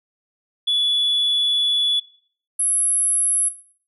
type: tone pair in turn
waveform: sine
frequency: 3426 / 10897 Hz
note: A7 / F9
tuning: -47 / -44 cents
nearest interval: octave + minor sixth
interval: 2003 cents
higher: second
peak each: -15 dBFS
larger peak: neither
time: 0.67-2 / 2.59-3.49 s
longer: first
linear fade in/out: 10 ms
effects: noise-tail reverb RT60 0.5 s tail -17 dB re dry + tanh soft clip ceiling -14 dBFS